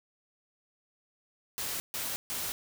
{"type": "noise bursts", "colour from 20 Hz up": "white", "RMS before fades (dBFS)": -35, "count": 3, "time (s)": [1.58, 2.52], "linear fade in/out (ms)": 0, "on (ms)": 220, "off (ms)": 140, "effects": []}